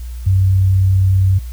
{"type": "tone", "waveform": "sine", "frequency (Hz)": 95, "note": "F#2", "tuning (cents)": 46, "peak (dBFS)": -9, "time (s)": [0.26, 1.39], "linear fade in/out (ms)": 10, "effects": ["added 60 Hz sine -24 dBFS peak until 1.52 s", "white hiss -45 dBFS RMS until 1.52 s"]}